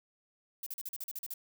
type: noise bursts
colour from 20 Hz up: violet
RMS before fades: -40 dBFS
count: 10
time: 0.63-1.339 s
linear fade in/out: 2 ms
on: 34 ms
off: 41 ms
effects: none